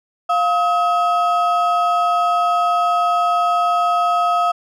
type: ring-modulated tone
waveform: triangle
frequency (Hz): 987.8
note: B5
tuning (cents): 0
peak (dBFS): -9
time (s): 0.29-4.52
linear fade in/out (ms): 10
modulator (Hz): 287
effects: none